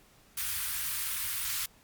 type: band-stop noise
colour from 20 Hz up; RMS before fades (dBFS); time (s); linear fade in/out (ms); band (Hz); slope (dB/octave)
white; -33; 0.37-1.66; 5; 110 to 1200; 24
effects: pink hiss -61 dBFS RMS until 1.83 s + Opus 48 kbps